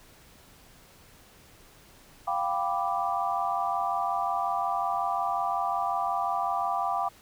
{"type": "chord", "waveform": "sine", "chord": "G dominant seventh", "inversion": "third", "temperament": "equal", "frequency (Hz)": [698.5, 784, 987.8, 1174.7], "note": ["F5", "G5", "B5", "D6"], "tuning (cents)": [0, 0, 0, 0], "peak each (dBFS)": [-31, -30, -33, -31], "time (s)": [2.27, 7.09], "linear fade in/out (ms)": 10, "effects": ["pink hiss -55 dBFS RMS until 7.21 s"]}